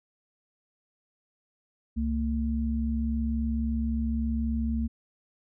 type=tone pair together; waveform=sine; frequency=67.7 / 226.8 Hz; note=C#2 / A#3; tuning=-40 / -47 cents; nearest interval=octave + major sixth; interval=2093 cents; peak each=-28 dBFS; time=1.96-4.88 s; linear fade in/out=20 ms; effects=none

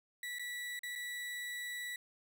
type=tone with dropouts; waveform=35% pulse; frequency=1953 Hz; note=B6; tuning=20 cents flat; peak=-38 dBFS; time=0.23-1.96 s; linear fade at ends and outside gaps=2 ms; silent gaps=0.386-0.394 / 0.792-0.833 / 0.954-0.958 s; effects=none

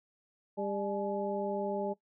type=harmonic tone with a mistuned harmonic; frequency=200 Hz; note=G3; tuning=35 cents sharp; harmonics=1 / 2 / 3 / 4; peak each=-38 / -36 / -36 / -39 dBFS; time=0.57-1.94 s; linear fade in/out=20 ms; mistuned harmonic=4; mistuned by=+98 cents; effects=noise-tail reverb RT60 0.1 s tail -18 dB re dry

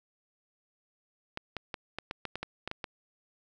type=clicks; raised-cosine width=0.3 ms; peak=-19 dBFS; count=11; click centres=1.374 / 1.567 / 1.742 / 1.986 / 2.111 / 2.253 / 2.356 / 2.43 / 2.676 / 2.714 / 2.842 s; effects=none

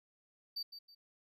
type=tone with echo; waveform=triangle; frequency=4618 Hz; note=D8; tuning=30 cents flat; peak=-36 dBFS; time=0.56-0.63 s; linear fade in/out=10 ms; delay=160 ms; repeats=2; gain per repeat=-10 dB; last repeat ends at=0.95 s; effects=none

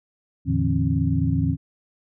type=tone cluster; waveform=sine; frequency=83.6 / 112.1 / 147.3 / 166.5 / 268.5 Hz; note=E2 / A2 / D3 / E3 / C4; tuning=+25 / +33 / +6 / +18 / +45 cents; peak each=-25 dBFS; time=0.45-1.57 s; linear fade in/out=50 ms; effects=none

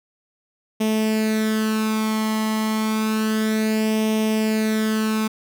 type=tone with flanger; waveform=sawtooth; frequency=217.9 Hz; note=A3; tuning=17 cents flat; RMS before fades=-21 dBFS; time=0.8-5.28 s; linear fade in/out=10 ms; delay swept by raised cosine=0.34 to 0.98 ms; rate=0.3 Hz; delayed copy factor=+0.65; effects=none

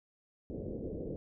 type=low-pass noise; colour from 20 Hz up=white; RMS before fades=-40 dBFS; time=0.5-1.16 s; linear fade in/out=0 ms; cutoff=520 Hz; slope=48 dB/octave; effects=none

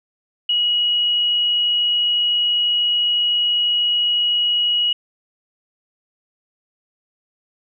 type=tone; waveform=sine; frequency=2907 Hz; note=F#7; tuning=31 cents flat; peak=-15 dBFS; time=0.49-4.93 s; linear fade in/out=5 ms; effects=none

